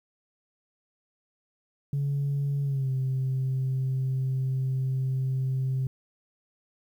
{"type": "tone with pitch glide", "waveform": "sine", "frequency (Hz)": [141, 131.56], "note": ["C#3", "C3"], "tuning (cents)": [30, 10], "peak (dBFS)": -23, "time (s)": [1.93, 5.87], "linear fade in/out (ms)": 2, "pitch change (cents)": -120, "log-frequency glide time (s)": [2.63, 2.9], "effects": ["tanh soft clip ceiling -22 dBFS", "10-bit"]}